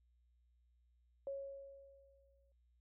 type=tone with exponential decay; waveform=sine; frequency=551 Hz; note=C#5; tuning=11 cents flat; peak=-39 dBFS; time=1.27-2.52 s; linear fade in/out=1 ms; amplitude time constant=270 ms; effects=added 60 Hz sine -70 dBFS peak until 2.8 s